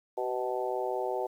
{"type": "harmonic tone with a mistuned harmonic", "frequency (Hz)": 125, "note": "B2", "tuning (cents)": 21, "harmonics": [3, 4, 5, 6, 7], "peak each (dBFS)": [-34, -35, -36, -37, -37], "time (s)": [0.17, 1.27], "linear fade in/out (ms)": 10, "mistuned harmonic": 3, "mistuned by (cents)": 25, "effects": ["10-bit"]}